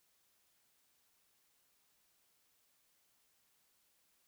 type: silence
effects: white hiss -75 dBFS RMS until 4.27 s